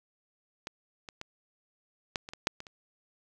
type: clicks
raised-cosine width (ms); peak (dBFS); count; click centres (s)
0.2; -20 / -25 / -22 / -13 / -25 / -23 / -8 / -24 / -30; 9; 0.671 / 1.088 / 1.214 / 2.158 / 2.289 / 2.335 / 2.471 / 2.604 / 2.668
effects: none